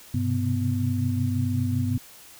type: tone cluster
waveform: sine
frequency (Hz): 99.1 / 126.1 / 131.6 / 248.7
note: G2 / B2 / C3 / B3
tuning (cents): +19 / +36 / +10 / +12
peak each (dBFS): -25 / -29 / -33 / -27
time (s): 0.14-1.98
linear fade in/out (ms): 5
effects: white hiss -48 dBFS RMS until 2.39 s